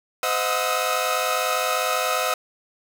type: tone cluster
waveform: sawtooth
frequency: 513 / 630 / 725 / 1255 / 1305 Hz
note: C5 / D#5 / F#5 / D#6 / E6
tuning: -34 / +21 / -35 / +15 / -18 cents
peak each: -24 dBFS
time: 0.23-2.34 s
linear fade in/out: 2 ms
effects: none